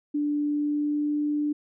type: tone with pitch glide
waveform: sine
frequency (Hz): 293.7 to 295.9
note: D4 to D4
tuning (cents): 0 to +13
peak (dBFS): -23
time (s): 0.14-1.53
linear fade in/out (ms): 10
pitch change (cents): +13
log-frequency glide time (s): 0.43-1.14
effects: none